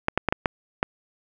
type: clicks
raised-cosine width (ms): 0.5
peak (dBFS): -5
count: 6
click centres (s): 0.084 / 0.176 / 0.287 / 0.325 / 0.458 / 0.829
effects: none